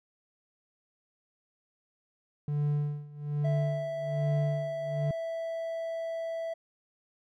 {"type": "tone with tremolo", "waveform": "triangle", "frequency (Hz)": 146.83, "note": "D3", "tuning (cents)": 0, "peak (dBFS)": -23, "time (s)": [2.48, 5.11], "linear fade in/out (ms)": 2, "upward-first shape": "sine", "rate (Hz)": 1.2, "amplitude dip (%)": 90}
{"type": "tone", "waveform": "triangle", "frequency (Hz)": 659.3, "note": "E5", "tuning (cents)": 0, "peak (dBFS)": -30, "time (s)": [3.44, 6.54], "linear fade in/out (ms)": 10}
{"effects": []}